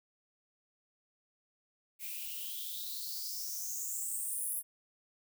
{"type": "noise with high-pass filter sweep", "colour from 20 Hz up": "violet", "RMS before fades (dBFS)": -39, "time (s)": [1.99, 4.63], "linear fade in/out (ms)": 50, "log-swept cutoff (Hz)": [2300, 11000], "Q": 7.7, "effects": []}